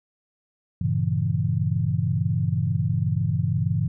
sine chord, G diminished seventh, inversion none, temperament equal, 98 / 116.54 / 138.59 / 164.81 Hz, G2 / Bb2 / Db3 / Fb3, 0 / 0 / 0 / 0 cents, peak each -26 dBFS, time 0.81-3.88 s, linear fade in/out 5 ms, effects none

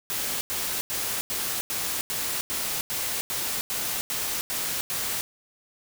white noise bursts, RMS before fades -29 dBFS, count 13, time 0.1-5.21 s, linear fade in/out 0 ms, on 310 ms, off 90 ms, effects none

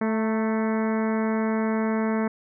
harmonic tone with a mistuned harmonic, 220 Hz, A3, in tune, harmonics 1 / 2 / 3 / 4 / 5 / 6 / 7 / 8 / 9 / 10, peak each -23 / -29 / -33 / -35 / -37 / -39 / -40 / -41 / -42 / -43 dBFS, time 0.01-2.28 s, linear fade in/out 5 ms, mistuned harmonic 4, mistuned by +35 cents, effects none

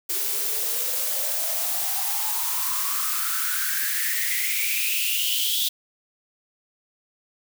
blue noise with high-pass filter sweep, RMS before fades -25 dBFS, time 0.09-5.69 s, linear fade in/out 10 ms, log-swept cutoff 360 to 3500 Hz, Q 9.3, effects none

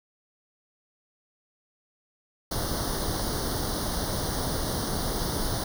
pink noise with comb filter, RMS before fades -29 dBFS, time 2.51-5.64 s, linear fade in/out 5 ms, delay 0.2 ms, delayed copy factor +0.95, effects none

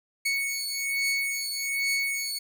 sawtooth beating tone pair, 2217 / 2218.2 Hz, C#7 / C#7, 0 / +1 cents, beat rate 1.2 Hz, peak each -26 dBFS, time 0.25-2.39 s, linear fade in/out 10 ms, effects none

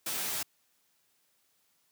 white noise with comb filter, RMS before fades -34 dBFS, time 0.06-0.43 s, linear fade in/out 5 ms, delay 11 ms, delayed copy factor -0.8, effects white hiss -72 dBFS RMS until 1.91 s + high-pass 80 Hz 12 dB/octave

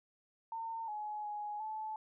sine tone with pitch steps, 907 / 844 / 835 / 868 Hz, A#5 / G#5 / G#5 / A5, -48 / +28 / +9 / -24 cents, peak -38 dBFS, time 0.52-1.96 s, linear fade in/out 2 ms, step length 360 ms, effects none

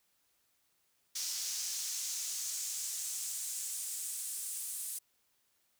brown noise with high-pass filter sweep, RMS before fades -39 dBFS, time 1.15-4.99 s, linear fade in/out 10 ms, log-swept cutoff 5600 to 9300 Hz, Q 2.1, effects white hiss -75 dBFS RMS until 5.79 s

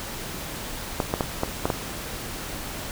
clicks, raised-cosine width 1 ms, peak -8 dBFS, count 6, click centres 1.002 / 1.139 / 1.208 / 1.434 / 1.655 / 1.702 s, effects pink hiss -34 dBFS RMS until 2.91 s

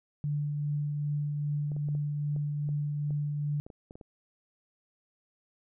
sine tone with tremolo, 146.83 Hz, D3, in tune, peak -27 dBFS, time 0.24-3.6 s, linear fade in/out 0 ms, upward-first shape triangle, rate 2.5 Hz, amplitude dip 30%
clicks, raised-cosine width 2 ms, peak -33 dBFS, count 12, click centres 1.718 / 1.765 / 1.887 / 1.951 / 2.363 / 2.69 / 3.107 / 3.665 / 3.702 / 3.909 / 3.955 / 4.012 s
effects none

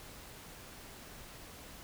silence, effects pink hiss -51 dBFS RMS until 1.83 s

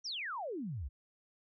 sine exponential sweep, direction down, 6040 to 57.2 Hz, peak -37 dBFS, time 0.04-0.89 s, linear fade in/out 20 ms, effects none

